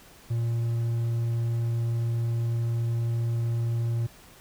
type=tone; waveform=triangle; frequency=116.54 Hz; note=A#2; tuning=in tune; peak=-22 dBFS; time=0.3-4.07 s; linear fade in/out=10 ms; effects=pink hiss -52 dBFS RMS until 4.4 s